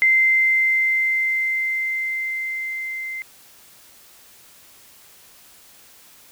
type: tone with level ramp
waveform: sine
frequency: 2080 Hz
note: C7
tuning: 11 cents flat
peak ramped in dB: -12 to -27 dBFS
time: 0.02-3.22 s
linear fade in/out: 0 ms
effects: white hiss -49 dBFS RMS until 6.31 s